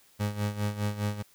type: tone with tremolo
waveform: 30% pulse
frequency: 103.83 Hz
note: G#2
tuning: in tune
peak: -23 dBFS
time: 0.19-1.23 s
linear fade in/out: 20 ms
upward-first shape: sine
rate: 4.9 Hz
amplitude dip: 75%
effects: white hiss -61 dBFS RMS until 1.34 s